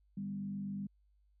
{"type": "tone with frequency modulation", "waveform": "sine", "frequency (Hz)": 197.9, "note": "G3", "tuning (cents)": 17, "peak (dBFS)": -37, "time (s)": [0.17, 0.87], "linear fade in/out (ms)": 5, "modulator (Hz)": 48.1, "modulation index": 0.57, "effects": ["added 50 Hz sine -67 dBFS peak until 1.4 s"]}